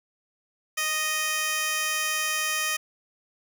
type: tone with high-pass filter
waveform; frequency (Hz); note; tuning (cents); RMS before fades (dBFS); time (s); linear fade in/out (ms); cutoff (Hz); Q
15% pulse; 621; D#5; -3; -27; 0.77-2.77; 10; 1900; 0.58
effects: none